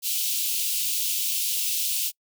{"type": "high-pass noise", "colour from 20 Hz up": "white", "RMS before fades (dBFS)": -26, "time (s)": [0.02, 2.12], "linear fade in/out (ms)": 50, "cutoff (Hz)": 2600, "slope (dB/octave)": 48, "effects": ["noise-tail reverb RT60 0.1 s tail -26 dB re dry"]}